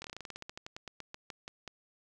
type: slowing click train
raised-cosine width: 0.2 ms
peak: -25 dBFS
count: 21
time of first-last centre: 0.02-1.677 s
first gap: 23 ms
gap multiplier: 1.12
effects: none